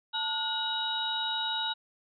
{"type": "tone cluster", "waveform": "sine", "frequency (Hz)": [883, 1441, 2942, 3814], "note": ["A5", "F#6", "F#7", "A#7"], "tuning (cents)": [6, -46, -11, 39], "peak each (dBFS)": [-35, -37, -38, -31], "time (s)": [0.13, 1.74], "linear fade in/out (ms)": 20, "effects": []}